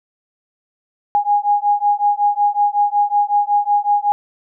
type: beating tone pair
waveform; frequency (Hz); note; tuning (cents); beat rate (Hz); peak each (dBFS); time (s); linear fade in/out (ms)
sine; 820 / 825.4; G#5 / G#5; -22 / -11; 5.4; -16; 1.15-4.12; 0
effects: none